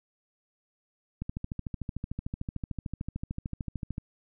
click train, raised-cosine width 5 ms, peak -21 dBFS, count 38, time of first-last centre 1.22-3.981 s, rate 13.4 Hz, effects none

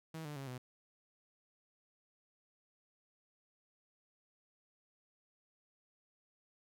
sawtooth tone with pitch steps, 160.7 / 148.22 / 136.7 / 126.08 Hz, E3 / D3 / C#3 / B2, -44 / +16 / -24 / +36 cents, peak -39 dBFS, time 0.14-0.58 s, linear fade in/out 5 ms, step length 110 ms, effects none

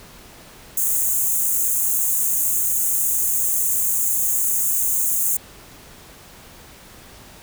white high-pass noise, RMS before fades -20 dBFS, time 0.77-5.37 s, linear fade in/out 5 ms, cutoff 6400 Hz, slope 96 dB/octave, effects pink hiss -44 dBFS RMS until 7.42 s

